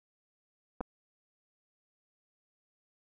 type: clicks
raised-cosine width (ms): 1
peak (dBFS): -22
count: 2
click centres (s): 0.807 / 0.811
effects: none